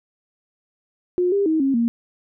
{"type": "tone with pitch steps", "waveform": "sine", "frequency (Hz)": [358.5, 400.2, 317.1, 271.5, 233.4], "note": ["F4", "G4", "D#4", "C#4", "A#3"], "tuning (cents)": [45, 36, 33, -36, 2], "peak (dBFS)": -16, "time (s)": [1.18, 1.88], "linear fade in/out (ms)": 0, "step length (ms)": 140, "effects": []}